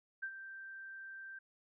sine tone with ADSR envelope, 1568 Hz, G6, in tune, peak -36 dBFS, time 0.22-1.39 s, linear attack 15 ms, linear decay 67 ms, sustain -10 dB, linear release 7 ms, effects none

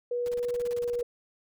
sine tone with pitch glide, 485.1 to 481.5 Hz, B4 to B4, -31 to -44 cents, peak -27 dBFS, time 0.11-1.03 s, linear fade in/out 5 ms, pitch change -13 cents, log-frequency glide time 0.53-0.75 s
pink noise bursts, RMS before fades -46 dBFS, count 14, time 0.26-1.012 s, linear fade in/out 0 ms, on 24 ms, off 32 ms
effects none

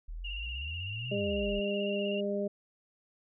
sine exponential two-way sweep, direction up then down, 37.16 to 130.81 to 37.16 Hz, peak -37 dBFS, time 0.08-1.6 s, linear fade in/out 10 ms, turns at 1.11 s
sine tone with vibrato, 2800 Hz, F7, 4 cents sharp, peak -38 dBFS, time 0.24-2.21 s, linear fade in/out 10 ms, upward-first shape square, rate 16 Hz, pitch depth 32 cents each way
harmonic tone, 201.9 Hz, G#3, 49 cents flat, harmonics 1 / 2 / 3, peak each -34 / -34 / -34 dBFS, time 1.11-2.48 s, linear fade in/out 10 ms
effects none

